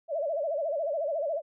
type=tone with vibrato; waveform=sine; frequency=613 Hz; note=D#5; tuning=26 cents flat; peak=-27 dBFS; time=0.08-1.42 s; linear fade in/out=50 ms; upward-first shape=sine; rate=14 Hz; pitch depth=170 cents each way; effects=none